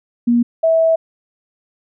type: tone pair in turn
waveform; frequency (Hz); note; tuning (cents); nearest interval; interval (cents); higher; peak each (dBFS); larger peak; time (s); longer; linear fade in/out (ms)
sine; 238 / 651.4; A#3 / E5; +36 / -21; octave + perfect fourth; 1743; second; -10; neither; 0.27-0.43 / 0.63-0.96; second; 10
effects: none